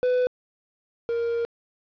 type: tone pair in turn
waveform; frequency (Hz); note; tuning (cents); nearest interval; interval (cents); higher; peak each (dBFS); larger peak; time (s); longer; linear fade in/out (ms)
triangle; 500 / 467.2; B4 / A#4; +21 / +4; minor second; 117; first; -17 / -21; first; 0.03-0.27 / 1.09-1.45; second; 0
effects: resampled to 11025 Hz + 8-bit